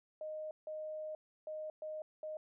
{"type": "tone bursts at uneven times", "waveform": "sine", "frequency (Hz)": 619, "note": "D#5", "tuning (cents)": -9, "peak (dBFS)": -40, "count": 5, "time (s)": [[0.21, 0.51], [0.67, 1.15], [1.47, 1.7], [1.82, 2.02], [2.23, 2.37]], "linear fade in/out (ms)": 2, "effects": []}